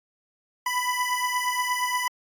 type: beating tone pair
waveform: 25% pulse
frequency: 990 / 998.5 Hz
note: B5 / B5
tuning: +4 / +19 cents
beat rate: 8.5 Hz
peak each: -22 / -25 dBFS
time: 0.66-2.08 s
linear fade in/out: 5 ms
effects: AAC 64 kbps